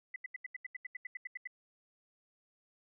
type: tone bursts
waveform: sine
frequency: 2003 Hz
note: B6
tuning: 24 cents sharp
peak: -38 dBFS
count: 14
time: 0.14-1.474 s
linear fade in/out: 5 ms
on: 21 ms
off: 80 ms
effects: none